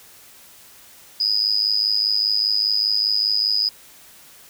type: tone with amplitude modulation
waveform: sine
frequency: 4974 Hz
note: D#8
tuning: 1 cent flat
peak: -13 dBFS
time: 1.2-3.69 s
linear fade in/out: 5 ms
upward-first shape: sine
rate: 105 Hz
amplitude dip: 90%
effects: white hiss -47 dBFS RMS until 4.49 s